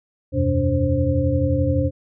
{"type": "tone cluster", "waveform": "sine", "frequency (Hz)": [80.9, 92.5, 127.2, 288.2, 527], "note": ["E2", "F#2", "C3", "D4", "C5"], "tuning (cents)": [-32, 0, -48, -33, 12], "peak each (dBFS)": -23, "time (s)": [0.32, 1.91], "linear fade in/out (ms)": 50, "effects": []}